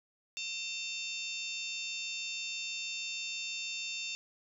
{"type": "harmonic tone with a mistuned harmonic", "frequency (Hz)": 900, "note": "A5", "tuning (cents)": 39, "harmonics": [3, 4, 5, 6, 7, 8], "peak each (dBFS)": [-39, -42, -47, -46, -50, -47], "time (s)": [0.37, 4.15], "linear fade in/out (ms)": 0, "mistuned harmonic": 8, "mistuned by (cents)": -16, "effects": []}